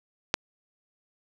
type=click; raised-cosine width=0.2 ms; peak=-4 dBFS; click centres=0.341 s; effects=none